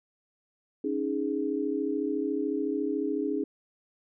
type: chord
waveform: sine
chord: C# suspended second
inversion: none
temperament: equal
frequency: 277.2 / 311.1 / 415.3 Hz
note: C#4 / D#4 / G#4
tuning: 0 / 0 / 0 cents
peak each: -31 dBFS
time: 0.84-3.44 s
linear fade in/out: 5 ms
effects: none